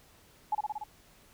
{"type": "tone with echo", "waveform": "sine", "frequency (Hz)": 847, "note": "G#5", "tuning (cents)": 34, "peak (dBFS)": -25, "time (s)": [0.52, 0.55], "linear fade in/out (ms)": 5, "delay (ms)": 58, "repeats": 5, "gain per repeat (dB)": -2, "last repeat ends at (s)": 0.84, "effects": ["pink hiss -60 dBFS RMS until 1.33 s"]}